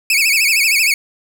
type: tone with vibrato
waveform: sawtooth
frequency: 2408 Hz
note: D7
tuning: 43 cents sharp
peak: -8 dBFS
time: 0.1-0.94 s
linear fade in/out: 2 ms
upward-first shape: sine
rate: 13 Hz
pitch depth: 170 cents each way
effects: none